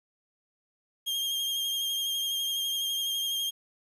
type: tone with vibrato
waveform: 40% pulse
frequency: 3216 Hz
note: G7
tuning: 44 cents sharp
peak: -27 dBFS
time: 1.06-3.51 s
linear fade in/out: 20 ms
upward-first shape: sine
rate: 12 Hz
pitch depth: 25 cents each way
effects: 10-bit